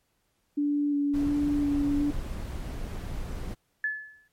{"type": "tone with vibrato", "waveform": "sine", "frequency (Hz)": 288.5, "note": "D4", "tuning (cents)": -31, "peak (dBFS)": -23, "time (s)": [0.57, 2.11], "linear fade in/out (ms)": 10, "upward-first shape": "square", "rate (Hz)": 1.4, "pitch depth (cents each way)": 12}
{"type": "noise", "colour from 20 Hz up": "brown", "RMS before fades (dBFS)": -34, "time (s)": [1.13, 3.55], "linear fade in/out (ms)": 20}
{"type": "tone with exponential decay", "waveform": "sine", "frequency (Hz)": 1724, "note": "A6", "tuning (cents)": -36, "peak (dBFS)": -23, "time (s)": [3.84, 4.28], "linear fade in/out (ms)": 2, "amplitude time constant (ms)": 95}
{"effects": ["pink hiss -73 dBFS RMS until 4.32 s", "MP3 64 kbps"]}